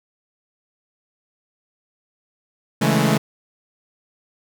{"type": "chord", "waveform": "sawtooth", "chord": "A major seventh", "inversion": "first", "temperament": "equal with one note detuned", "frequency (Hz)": [138.59, 163.77, 207.7, 220], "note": ["C#3", "E3", "G#3", "A3"], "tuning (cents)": [0, -11, 0, 0], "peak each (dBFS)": -17, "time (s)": [2.81, 3.18], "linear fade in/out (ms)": 10, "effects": []}